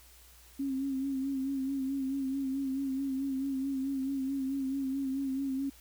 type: tone with vibrato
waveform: sine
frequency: 270 Hz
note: C#4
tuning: 45 cents flat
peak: -30 dBFS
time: 0.59-5.7 s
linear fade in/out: 10 ms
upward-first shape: sine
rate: 4.6 Hz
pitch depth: 46 cents each way
effects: added 60 Hz sine -58 dBFS peak until 5.8 s + white hiss -58 dBFS RMS until 5.8 s